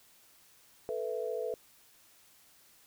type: chord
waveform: sine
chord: A suspended second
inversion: none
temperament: equal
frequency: 440 / 493.9 / 659.3 Hz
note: A4 / B4 / E5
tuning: 0 / 0 / 0 cents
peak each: -36 / -36 / -40 dBFS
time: 0.89-1.54 s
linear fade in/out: 0 ms
effects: white hiss -62 dBFS RMS until 2.86 s